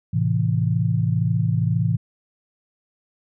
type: chord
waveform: sine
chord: A minor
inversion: none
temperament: just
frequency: 110 / 132 / 165 Hz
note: A2 / C3 / E3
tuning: 0 / +16 / +2 cents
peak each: -21 / -23 / -22 dBFS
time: 0.13-1.97 s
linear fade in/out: 10 ms
effects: none